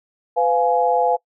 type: chord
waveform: sine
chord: F diminished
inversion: second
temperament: just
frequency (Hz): 502.9 / 698.5 / 838.1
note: Cb5 / F5 / Ab5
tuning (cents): +31 / 0 / +16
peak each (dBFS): -19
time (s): 0.36-1.17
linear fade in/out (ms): 20
effects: noise-tail reverb RT60 0.1 s tail -23 dB re dry